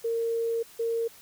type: tone pair in turn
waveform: sine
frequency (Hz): 460 / 460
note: A#4 / A#4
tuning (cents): -23 / -23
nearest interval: unison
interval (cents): 0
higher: neither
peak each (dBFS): -25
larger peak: neither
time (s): 0.04-0.63 / 0.79-1.08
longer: first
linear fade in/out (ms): 10
effects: white hiss -52 dBFS RMS until 1.21 s